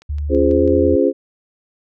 click train, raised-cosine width 0.2 ms, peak -27 dBFS, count 5, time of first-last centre 0.02-0.677 s, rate 6.09 Hz
sine tone with pitch glide, 73.42 to 83.85 Hz, D2 to E2, 0 to +30 cents, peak -19 dBFS, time 0.09-0.96 s, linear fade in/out 10 ms, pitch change +230 cents, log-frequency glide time 0.33-0.69 s
sine chord, Db major seventh, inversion none, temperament just, 277.2 / 346.5 / 415.8 / 519.7 Hz, Db4 / F4 / Ab4 / C5, 0 / -14 / +2 / -12 cents, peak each -17 dBFS, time 0.29-1.13 s, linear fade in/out 50 ms
effects none

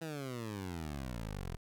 15% pulse exponential sweep, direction down, 166.6 to 40.46 Hz, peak -33 dBFS, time 0.01-1.57 s, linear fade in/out 10 ms, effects none

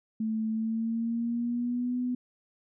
sine tone with pitch glide, 220 to 248.4 Hz, A3 to B3, 0 to +10 cents, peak -27 dBFS, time 0.2-2.15 s, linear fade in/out 5 ms, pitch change +210 cents, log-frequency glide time 0.5-1.97 s, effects none

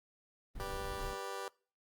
brown noise, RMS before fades -44 dBFS, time 0.55-1.14 s, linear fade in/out 5 ms
20% pulse chord, G major, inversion none, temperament just, 392 / 490 / 588 Hz, G4 / B4 / D5, 0 / -14 / +2 cents, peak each -39 / -39 / -43 dBFS, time 0.6-1.48 s, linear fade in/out 0 ms
effects noise-tail reverb RT60 0.4 s tail -24 dB re dry + Opus 32 kbps

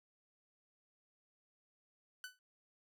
sawtooth tone with exponential decay, 1500 Hz, F#6, 23 cents sharp, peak -38 dBFS, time 2.24-2.39 s, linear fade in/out 1 ms, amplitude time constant 31 ms, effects none

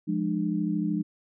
sine chord, D diminished, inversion first, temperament equal with one note detuned, 174.61 / 207.7 / 301.1 Hz, F3 / Ab3 / D4, 0 / 0 / +43 cents, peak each -29 dBFS, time 0.07-1.03 s, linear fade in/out 20 ms, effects none

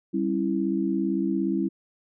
sine chord, C# diminished, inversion second, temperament equal with one note detuned, 196 / 272.1 / 329.6 Hz, G3 / C#4 / E4, 0 / -32 / 0 cents, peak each -27 / -28 / -26 dBFS, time 0.13-1.69 s, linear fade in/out 20 ms, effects none

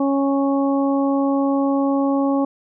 harmonic tone, 276.3 Hz, C#4, 6 cents flat, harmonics 1 / 2 / 3 / 4, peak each -17 / -23 / -27 / -29 dBFS, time 0-2.45 s, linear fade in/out 5 ms, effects none

